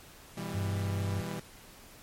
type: chord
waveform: sawtooth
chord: E minor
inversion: second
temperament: equal with one note detuned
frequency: 123.47 / 164.81 / 198.73 Hz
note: B2 / E3 / G3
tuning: 0 / 0 / +24 cents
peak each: -38 / -35 / -35 dBFS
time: 0.37-1.4 s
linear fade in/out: 5 ms
type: tone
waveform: sine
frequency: 98 Hz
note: G2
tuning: in tune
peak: -30 dBFS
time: 0.54-1.21 s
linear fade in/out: 10 ms
effects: pink hiss -53 dBFS RMS until 2.02 s + MP3 64 kbps